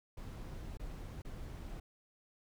brown noise with dropouts, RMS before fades -45 dBFS, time 0.17-1.8 s, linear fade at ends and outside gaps 5 ms, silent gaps 0.773-0.795 / 1.22-1.248 s, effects none

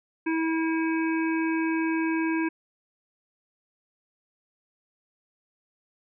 harmonic tone with a mistuned harmonic, 324.1 Hz, E4, 29 cents flat, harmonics 1 / 3 / 5 / 7 / 8, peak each -24 / -34 / -34 / -37 / -38 dBFS, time 0.26-2.49 s, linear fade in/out 10 ms, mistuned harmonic 8, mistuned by -28 cents, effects none

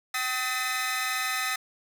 sawtooth tone cluster, 768 / 1273 / 1789 / 2034 / 2524 Hz, G5 / D#6 / A6 / C7 / D#7, -36 / +39 / +28 / -50 / +24 cents, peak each -33 / -28 / -29 / -29 / -36 dBFS, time 0.14-1.56 s, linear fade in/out 5 ms, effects none

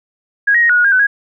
sine tone with pitch steps, 1647 / 1888 / 1873 / 1457 / 1449 / 1614 / 1509 / 1646 Hz, G#6 / A#6 / A#6 / F#6 / F#6 / G#6 / F#6 / G#6, -15 / +22 / +8 / -27 / -37 / -50 / +34 / -16 cents, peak -8 dBFS, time 0.47-1.07 s, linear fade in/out 10 ms, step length 75 ms, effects none

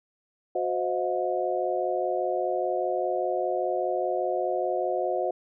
sine tone cluster, 365.5 / 519 / 631 / 716 Hz, F#4 / C5 / D#5 / F5, -21 / -14 / +24 / +43 cents, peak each -30 dBFS, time 0.55-5.31 s, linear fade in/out 5 ms, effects none

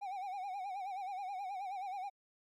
triangle tone with vibrato, 773 Hz, G5, 24 cents flat, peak -37 dBFS, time 0.01-2.1 s, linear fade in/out 20 ms, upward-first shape sine, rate 9.4 Hz, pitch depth 100 cents each way, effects Opus 48 kbps

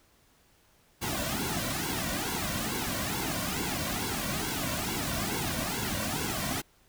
pink noise with flanger, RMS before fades -32 dBFS, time 1.01-6.62 s, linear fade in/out 20 ms, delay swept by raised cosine 1.6 to 2.41 ms, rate 2.3 Hz, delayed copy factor -0.85, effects pink hiss -64 dBFS RMS until 6.88 s

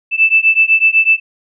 sine beating tone pair, 2637 / 2645 Hz, E7 / E7, 0 / +5 cents, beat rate 8 Hz, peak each -11 dBFS, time 0.11-1.2 s, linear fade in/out 50 ms, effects none

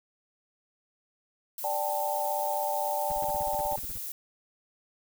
violet noise, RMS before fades -37 dBFS, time 1.58-4.12 s, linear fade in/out 2 ms
sine chord, D suspended fourth, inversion none, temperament equal, 587.3 / 784 / 880 Hz, D5 / G5 / A5, 0 / 0 / 0 cents, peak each -32 dBFS, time 1.64-3.76 s, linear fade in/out 2 ms
brown noise bursts, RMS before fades -40 dBFS, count 15, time 3.1-3.977 s, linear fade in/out 2 ms, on 23 ms, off 38 ms
effects none

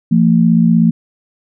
sine tone pair together, 170.6 / 226.9 Hz, F3 / A#3, -40 / -47 cents, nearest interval perfect fourth, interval 493 cents, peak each -10 dBFS, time 0.11-0.91 s, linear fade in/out 10 ms, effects none

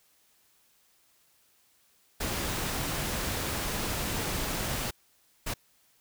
pink noise bursts at uneven times, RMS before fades -32 dBFS, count 2, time 2.2-4.91 / 5.46-5.54 s, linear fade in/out 10 ms, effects white hiss -66 dBFS RMS until 6 s

